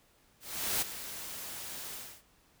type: noise with ADSR envelope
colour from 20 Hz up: white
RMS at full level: -30 dBFS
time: 0.4-2.23 s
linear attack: 420 ms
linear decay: 9 ms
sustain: -12 dB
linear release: 290 ms
effects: pink hiss -66 dBFS RMS until 2.6 s